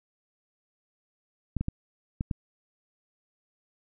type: clicks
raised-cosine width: 5 ms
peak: -16 dBFS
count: 5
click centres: 1.567 / 1.61 / 1.684 / 2.209 / 2.312 s
effects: none